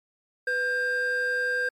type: tone pair together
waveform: triangle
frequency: 497.1 / 1593 Hz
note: B4 / G6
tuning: +11 / +27 cents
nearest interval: octave + minor sixth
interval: 2016 cents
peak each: -28 / -22 dBFS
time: 0.47-1.69 s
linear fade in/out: 5 ms
effects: tanh soft clip ceiling -17 dBFS + MP3 96 kbps